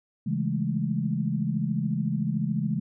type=chord; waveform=sine; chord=A major seventh; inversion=first; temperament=just; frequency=137.5 / 165 / 206.2 / 220 Hz; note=C#3 / E3 / G#3 / A3; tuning=-14 / +2 / -12 / 0 cents; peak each=-30 / -29 / -29 / -32 dBFS; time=0.26-2.8 s; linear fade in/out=10 ms; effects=none